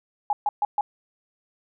sine tone bursts, 830.6 Hz, G#5, in tune, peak -19 dBFS, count 4, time 0.3-0.81 s, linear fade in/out 2 ms, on 30 ms, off 130 ms, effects none

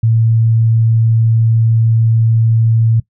sine tone, 113.3 Hz, A#2, 49 cents flat, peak -8 dBFS, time 0.03-3 s, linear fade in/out 5 ms, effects noise-tail reverb RT60 0.1 s tail -20 dB re dry

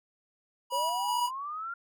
square tone with tremolo, 971 Hz, B5, 30 cents flat, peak -28 dBFS, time 0.7-1.31 s, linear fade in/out 50 ms, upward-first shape square, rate 2.6 Hz, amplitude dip 25%
sine linear sweep, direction up, 523.3 to 1408 Hz, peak -34 dBFS, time 0.72-1.74 s, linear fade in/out 5 ms
effects none

